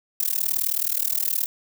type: noise with amplitude modulation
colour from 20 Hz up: violet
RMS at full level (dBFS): -20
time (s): 0.2-1.46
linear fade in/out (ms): 2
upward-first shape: sine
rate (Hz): 39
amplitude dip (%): 100
effects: none